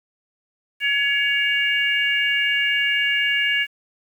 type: harmonic tone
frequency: 562 Hz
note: C#5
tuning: 24 cents sharp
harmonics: 3 / 4 / 5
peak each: -22 / -22 / -22 dBFS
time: 0.8-3.67 s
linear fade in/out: 50 ms
effects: 8-bit